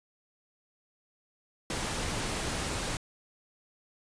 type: noise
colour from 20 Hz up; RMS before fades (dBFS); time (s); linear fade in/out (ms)
pink; -33; 1.7-2.97; 2
effects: resampled to 22050 Hz